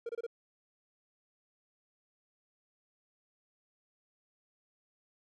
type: tone bursts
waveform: triangle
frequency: 466.2 Hz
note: A#4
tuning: in tune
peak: -33 dBFS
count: 4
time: 0.06-0.266 s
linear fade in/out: 5 ms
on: 32 ms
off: 26 ms
effects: none